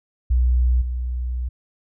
sine tone with level steps, 61.7 Hz, B1, 1 cent flat, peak -14 / -22 dBFS, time 0.3-1.49 s, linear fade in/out 10 ms, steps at 0.81 s, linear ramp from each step 10 ms, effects none

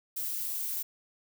violet noise, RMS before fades -34 dBFS, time 0.16-0.83 s, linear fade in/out 10 ms, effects none

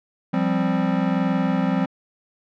square chord, F suspended second, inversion none, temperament equal, 174.61 / 196 / 261.6 Hz, F3 / G3 / C4, 0 / 0 / 0 cents, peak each -24 dBFS, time 0.33-1.86 s, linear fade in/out 10 ms, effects low-pass 2000 Hz 12 dB/octave

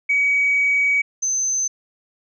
sine tone pair in turn, 2265 / 6174 Hz, C#7 / G8, +37 / -27 cents, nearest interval octave + perfect fourth, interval 1736 cents, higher second, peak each -14 / -18 dBFS, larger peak first, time 0.09-1.02 / 1.22-1.68 s, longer first, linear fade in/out 10 ms, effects tanh soft clip ceiling -10 dBFS

